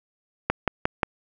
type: click train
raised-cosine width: 0.5 ms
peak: -5 dBFS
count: 4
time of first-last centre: 0.5-1.032 s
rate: 5.64 Hz
effects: none